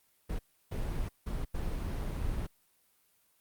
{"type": "noise bursts at uneven times", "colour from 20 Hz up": "brown", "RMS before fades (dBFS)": -34, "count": 4, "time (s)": [[0.29, 0.39], [0.71, 1.09], [1.26, 1.45], [1.54, 2.47]], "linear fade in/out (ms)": 10, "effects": ["white hiss -70 dBFS RMS until 3.4 s", "Opus 32 kbps"]}